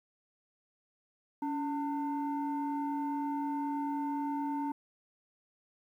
sine tone pair together, 283.2 / 899 Hz, C#4 / A5, +37 / +37 cents, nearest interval octave + minor sixth, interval 2000 cents, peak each -32 / -34 dBFS, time 1.42-4.72 s, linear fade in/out 5 ms, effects tanh soft clip ceiling -27 dBFS + 11-bit

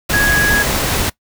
sine tone in noise, 1660 Hz, G#6, 1 cent flat, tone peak -12 dBFS, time 0.13-0.63 s, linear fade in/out 10 ms, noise pink, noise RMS -17 dBFS, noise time 0.09-1.1 s, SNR +2 dB, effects noise-tail reverb RT60 0.1 s tail -20 dB re dry

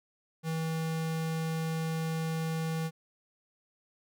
square tone, 161.4 Hz, E3, 36 cents flat, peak -31 dBFS, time 0.43-2.91 s, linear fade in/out 50 ms, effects none

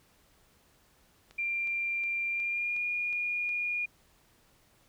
click train, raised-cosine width 0.2 ms, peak -34 dBFS, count 7, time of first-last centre 1.31-3.492 s, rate 2.75 Hz
sine tone with pitch glide, 2377 to 2431 Hz, D7 to D#7, +20 to -41 cents, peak -29 dBFS, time 1.38-3.86 s, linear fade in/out 10 ms, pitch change +39 cents, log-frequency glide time 2.29-2.81 s
effects pink hiss -65 dBFS RMS until 4.88 s

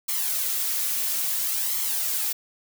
blue noise with flanger, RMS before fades -26 dBFS, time 0.08-2.33 s, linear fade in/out 10 ms, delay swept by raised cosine 0.93 to 3.53 ms, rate 0.59 Hz, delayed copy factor +0.6, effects none

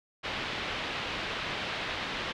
white low-pass noise, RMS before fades -35 dBFS, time 0.23-2.33 s, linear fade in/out 20 ms, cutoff 3500 Hz, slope 24 dB/octave, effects none

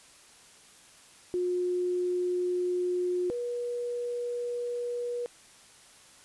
sine tone pair in turn, 358.9 / 482.8 Hz, F4 / B4, +47 / -39 cents, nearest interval perfect fourth, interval 514 cents, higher second, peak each -26 / -30 dBFS, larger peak first, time 1.34-3.3 / 3.3-5.26 s, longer neither, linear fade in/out 0 ms, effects white hiss -55 dBFS RMS until 6.24 s + resampled to 24000 Hz

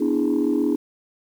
sine chord, E dominant seventh, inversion second, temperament equal, 246.9 / 293.7 / 329.6 / 415.3 Hz, B3 / D4 / E4 / G#4, 0 / 0 / 0 / 0 cents, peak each -24 / -20 / -23 / -25 dBFS, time 0-0.76 s, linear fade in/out 10 ms, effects tanh soft clip ceiling -12 dBFS + 8-bit

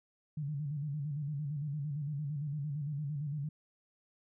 sine tone with vibrato, 146.2 Hz, D3, 7 cents flat, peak -34 dBFS, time 0.37-3.49 s, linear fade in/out 5 ms, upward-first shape square, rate 8.8 Hz, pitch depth 77 cents each way, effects none

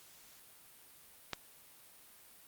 click, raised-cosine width 0.2 ms, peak -18 dBFS, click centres 1.333 s, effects white hiss -59 dBFS RMS until 2.47 s + Opus 48 kbps

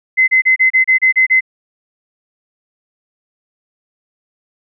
sine tone bursts, 2051 Hz, C7, 35 cents flat, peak -7 dBFS, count 9, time 0.17-1.408 s, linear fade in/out 20 ms, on 110 ms, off 31 ms, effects none

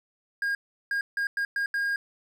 triangle tone bursts at uneven times, 1623 Hz, G#6, 40 cents flat, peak -23 dBFS, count 6, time 0.42-0.55 / 0.91-1.01 / 1.17-1.27 / 1.37-1.45 / 1.56-1.66 / 1.74-1.96 s, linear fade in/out 2 ms, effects none

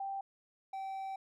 sine / triangle tone pair in turn, 784 / 773.2 Hz, G5 / G5, 0 / -24 cents, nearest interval unison, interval 24 cents, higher first, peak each -36 / -36 dBFS, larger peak neither, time 0-0.21 / 0.73-1.16 s, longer second, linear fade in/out 5 ms, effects none

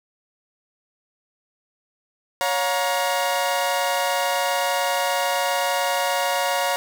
sawtooth tone cluster, 558 / 715 / 943 Hz, C#5 / F5 / A#5, +11 / +41 / +20 cents, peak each -21 dBFS, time 2.41-6.76 s, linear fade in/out 0 ms, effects none

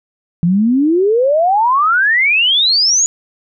sine exponential sweep, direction up, 164.81 to 6940 Hz, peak -9 dBFS, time 0.43-3.06 s, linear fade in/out 0 ms, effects none

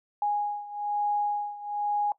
sine beating tone pair, 826 / 827.1 Hz, G#5 / G#5, -10 / -7 cents, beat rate 1.1 Hz, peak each -28 / -31 dBFS, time 0.22-2.12 s, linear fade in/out 2 ms, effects noise-tail reverb RT60 0.1 s tail -17 dB re dry

